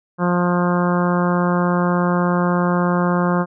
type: harmonic tone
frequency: 176.7 Hz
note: F3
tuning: 21 cents sharp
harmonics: 1 / 2 / 3 / 4 / 5 / 6 / 7 / 8 / 9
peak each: -17 / -24 / -24 / -28 / -28 / -25 / -28 / -30 / -33 dBFS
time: 0.18-3.46 s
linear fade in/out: 50 ms
effects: none